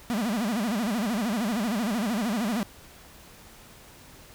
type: tone with vibrato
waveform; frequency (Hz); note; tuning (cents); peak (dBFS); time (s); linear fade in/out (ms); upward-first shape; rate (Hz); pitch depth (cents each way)
45% pulse; 220; A3; 0; -25; 0.1-2.63; 0; sine; 13; 210
effects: pink hiss -50 dBFS RMS until 4.34 s